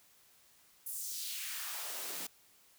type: noise with high-pass filter sweep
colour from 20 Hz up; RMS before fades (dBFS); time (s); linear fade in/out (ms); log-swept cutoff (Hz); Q
white; -41; 0.86-2.27; 5; 11000 to 200; 1.5
effects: white hiss -65 dBFS RMS until 2.78 s